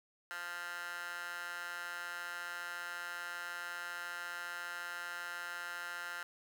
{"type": "tone with high-pass filter", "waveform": "15% pulse", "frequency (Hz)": 174.61, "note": "F3", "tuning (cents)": 0, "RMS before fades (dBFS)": -43, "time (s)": [0.31, 6.23], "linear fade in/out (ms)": 0, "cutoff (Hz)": 1300, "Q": 6.6, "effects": []}